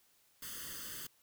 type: noise with comb filter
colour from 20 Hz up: white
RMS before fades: -45 dBFS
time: 0.42-1.07 s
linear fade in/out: 5 ms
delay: 0.63 ms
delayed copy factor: +0.9
effects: white hiss -70 dBFS RMS until 1.22 s